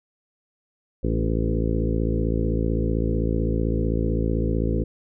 harmonic tone with a mistuned harmonic, 55.7 Hz, A1, 22 cents sharp, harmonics 1 / 2 / 3 / 4 / 5 / 6 / 7 / 8 / 9, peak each -24 / -27 / -29 / -30 / -31 / -32 / -32 / -33 / -34 dBFS, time 1.03-4.84 s, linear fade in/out 10 ms, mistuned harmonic 5, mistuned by +19 cents, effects none

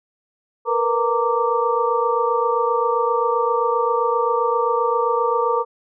sine tone cluster, 461.3 / 488.9 / 921 / 1170 Hz, A#4 / B4 / A#5 / D6, -18 / -18 / -21 / -7 cents, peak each -22 dBFS, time 0.65-5.65 s, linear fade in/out 50 ms, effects none

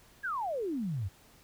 sine exponential sweep, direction down, 1700 to 86.6 Hz, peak -31 dBFS, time 0.23-1.09 s, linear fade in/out 20 ms, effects pink hiss -60 dBFS RMS until 1.43 s

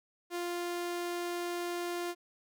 sawtooth tone, 349.2 Hz, F4, in tune, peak -30 dBFS, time 0.3-2.15 s, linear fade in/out 50 ms, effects none

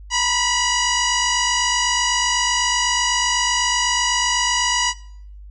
sine tone with frequency modulation, 1918 Hz, A#6, 49 cents sharp, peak -16 dBFS, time 0.1-4.94 s, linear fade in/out 50 ms, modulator 971 Hz, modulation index 5.1, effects noise-tail reverb RT60 0.6 s tail -20 dB re dry + added 50 Hz sine -36 dBFS peak until 5.5 s

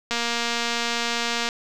click train, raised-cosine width 0.2 ms, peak -8 dBFS, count 325, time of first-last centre 0.11-1.489 s, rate 235 Hz, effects none

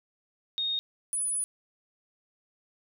sine tone pair in turn, 3711 / 9907 Hz, A#7 / D#9, -9 / -9 cents, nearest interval octave + perfect fourth, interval 1700 cents, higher second, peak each -27 dBFS, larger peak neither, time 0.58-0.79 / 1.13-1.44 s, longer second, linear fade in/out 0 ms, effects none

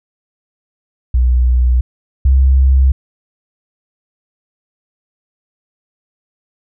sine tone pair in turn, 61.74 / 66.22 Hz, B1 / C2, 0 / +21 cents, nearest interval minor second, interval 121 cents, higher second, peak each -8 / -6 dBFS, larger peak second, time 1.14-1.81 / 2.25-2.92 s, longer neither, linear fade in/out 5 ms, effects none

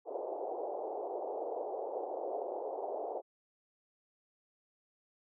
pink band-pass noise, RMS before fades -39 dBFS, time 0.05-3.22 s, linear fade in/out 50 ms, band 380 to 810 Hz, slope 48 dB/octave, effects none

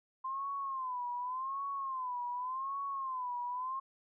sine tone with vibrato, 1040 Hz, C6, 11 cents flat, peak -35 dBFS, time 0.24-3.8 s, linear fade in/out 10 ms, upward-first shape sine, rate 0.87 Hz, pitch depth 120 cents each way, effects none

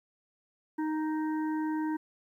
harmonic tone, 311.1 Hz, D#4, in tune, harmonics 1 / 3 / 5 / 6, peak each -29 / -38 / -46 / -50 dBFS, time 0.78-1.97 s, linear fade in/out 10 ms, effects 11-bit

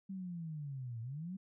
sine linear two-way sweep, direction down then up, 196 to 111.4 to 196 Hz, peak -40 dBFS, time 0.09-1.37 s, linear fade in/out 10 ms, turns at 1.01 s, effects none

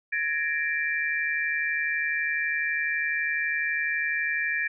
sine tone cluster, 1684 / 1836 / 2352 Hz, G#6 / A#6 / D7, +24 / -27 / +2 cents, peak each -29 dBFS, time 0.12-4.68 s, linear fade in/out 10 ms, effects none

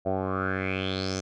10% pulse tone with low-pass filter sweep, 94.7 Hz, F#2, 41 cents sharp, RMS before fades -29 dBFS, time 0.05-1.21 s, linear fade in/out 20 ms, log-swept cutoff 650 to 6400 Hz, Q 5.8, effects none

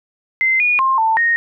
sine tone with pitch steps, 2072 / 2449 / 1060 / 890 / 1860 Hz, C7 / D#7 / C6 / A5 / A#6, -17 / -28 / +22 / +20 / -4 cents, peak -12 dBFS, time 0.41-1.36 s, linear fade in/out 0 ms, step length 190 ms, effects none

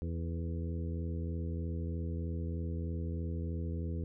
harmonic tone with a mistuned harmonic, 83.2 Hz, E2, 17 cents sharp, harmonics 1 / 2 / 3 / 4 / 5 / 6, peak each -35 / -41 / -45 / -47 / -49 / -51 dBFS, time 0.02-4.04 s, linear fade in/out 0 ms, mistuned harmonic 5, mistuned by +40 cents, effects none

